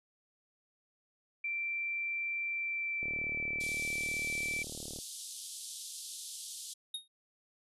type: tone with pitch glide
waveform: sine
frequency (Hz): 2349 to 2327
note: D7 to D7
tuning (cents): 0 to -17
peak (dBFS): -33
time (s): 1.44-4.63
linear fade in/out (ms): 5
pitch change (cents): -17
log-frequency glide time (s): 2.48-3.38
type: click train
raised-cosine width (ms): 2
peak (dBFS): -33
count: 75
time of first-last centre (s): 3.03-4.988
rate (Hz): 37.8
type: band-pass noise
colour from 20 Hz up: white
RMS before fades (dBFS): -45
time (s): 3.6-6.74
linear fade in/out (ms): 10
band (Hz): 3300 to 11000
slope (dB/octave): 48
type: tone with exponential decay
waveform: square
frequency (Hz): 3729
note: A#7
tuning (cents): 0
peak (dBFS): -34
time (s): 6.94-7.08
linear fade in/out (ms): 5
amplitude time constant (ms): 29
effects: resampled to 32000 Hz